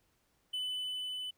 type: tone with level ramp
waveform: triangle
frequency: 3004 Hz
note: F#7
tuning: 26 cents sharp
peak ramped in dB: -32 to -36 dBFS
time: 0.53-1.31 s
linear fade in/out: 10 ms
effects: pink hiss -74 dBFS RMS until 1.37 s